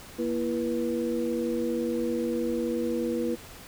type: tone cluster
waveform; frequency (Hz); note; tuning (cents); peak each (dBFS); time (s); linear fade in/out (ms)
sine; 236.5 / 334.1 / 484.8; A#3 / E4 / B4; +25 / +23 / -32; -30; 0.18-3.36; 20
effects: pink hiss -46 dBFS RMS until 3.67 s